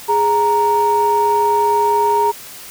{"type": "tone pair together", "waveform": "sine", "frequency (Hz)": [415.3, 932.3], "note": ["G#4", "A#5"], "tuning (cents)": [0, 0], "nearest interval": "octave + major second", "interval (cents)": 1400, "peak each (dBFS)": [-16, -12], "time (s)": [0.08, 2.32], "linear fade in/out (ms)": 20, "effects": ["tanh soft clip ceiling -6 dBFS", "white hiss -35 dBFS RMS until 2.7 s"]}